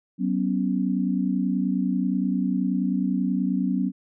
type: chord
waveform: sine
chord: F# suspended fourth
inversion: none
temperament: equal with one note detuned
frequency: 188.56 / 246.9 / 277.2 Hz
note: F#3 / B3 / C#4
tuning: +33 / 0 / 0 cents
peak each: -24 / -26 / -27 dBFS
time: 0.18-3.92 s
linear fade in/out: 50 ms
effects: none